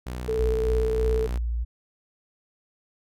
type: tone with pitch glide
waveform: sawtooth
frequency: 61.74 to 60.89 Hz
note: B1 to B1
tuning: 0 to -24 cents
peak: -27 dBFS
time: 0.06-1.38 s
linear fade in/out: 10 ms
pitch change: -24 cents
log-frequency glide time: 0.32-0.88 s
type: tone with vibrato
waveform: sine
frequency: 440 Hz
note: A4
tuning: in tune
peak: -23 dBFS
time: 0.28-1.27 s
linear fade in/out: 10 ms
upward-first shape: square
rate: 17 Hz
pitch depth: 13 cents each way
type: tone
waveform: sine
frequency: 58 Hz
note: A#1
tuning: 8 cents flat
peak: -24 dBFS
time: 0.38-1.65 s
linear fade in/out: 20 ms
effects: none